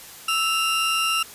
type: tone pair together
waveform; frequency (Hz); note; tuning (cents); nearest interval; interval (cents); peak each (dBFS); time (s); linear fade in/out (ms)
40% pulse; 1317.3 / 2794; E6 / F7; -2 / 0; octave + minor second; 1302; -23 / -21; 0.28-1.23; 5
effects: white hiss -42 dBFS RMS until 1.34 s + resampled to 32000 Hz